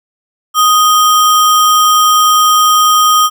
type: tone with sample-and-hold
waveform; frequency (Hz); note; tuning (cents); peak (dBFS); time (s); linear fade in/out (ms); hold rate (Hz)
sine; 1244.5; D#6; 0; -5; 0.54-3.3; 50; 4410
effects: none